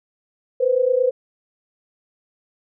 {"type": "tone pair together", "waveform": "sine", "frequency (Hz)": [488.1, 517.1], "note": ["B4", "C5"], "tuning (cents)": [-20, -20], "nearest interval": "minor second", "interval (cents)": 100, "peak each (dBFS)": [-19, -17], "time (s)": [0.6, 1.11], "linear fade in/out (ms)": 10, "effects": []}